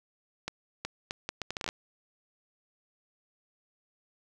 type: accelerating click train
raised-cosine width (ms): 0.2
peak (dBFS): -16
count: 12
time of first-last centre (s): 0.48-1.689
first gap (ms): 370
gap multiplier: 0.7
effects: none